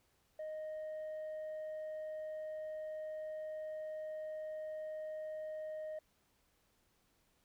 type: tone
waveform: sine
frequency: 621 Hz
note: D#5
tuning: 3 cents flat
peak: -38 dBFS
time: 0.39-5.99 s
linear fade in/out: 5 ms
effects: tanh soft clip ceiling -40 dBFS + pink hiss -75 dBFS RMS until 7.44 s